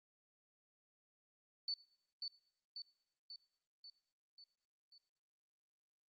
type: tone with echo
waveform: sine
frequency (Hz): 4487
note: C#8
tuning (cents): +20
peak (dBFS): -37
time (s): 1.68-1.74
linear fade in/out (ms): 2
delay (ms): 540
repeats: 6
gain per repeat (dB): -4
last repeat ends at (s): 4.98
effects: noise-tail reverb RT60 0.7 s tail -22 dB re dry + Opus 32 kbps